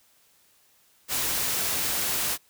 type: noise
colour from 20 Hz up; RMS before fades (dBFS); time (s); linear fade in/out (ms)
white; -27; 1.08-2.38; 50
effects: white hiss -62 dBFS RMS until 2.49 s